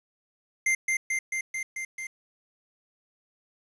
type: tone with echo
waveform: square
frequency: 2093 Hz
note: C7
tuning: in tune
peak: -22 dBFS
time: 0.66-0.75 s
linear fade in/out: 5 ms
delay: 220 ms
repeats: 6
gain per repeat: -2 dB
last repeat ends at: 2.07 s
effects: resampled to 24000 Hz + 9-bit